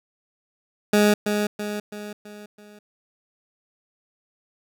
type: tone with echo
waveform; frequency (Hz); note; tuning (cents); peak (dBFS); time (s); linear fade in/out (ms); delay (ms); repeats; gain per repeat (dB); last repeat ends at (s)
20% pulse; 208.2; G#3; +5; -10; 0.93-1.14; 5; 330; 5; -6; 2.79
effects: none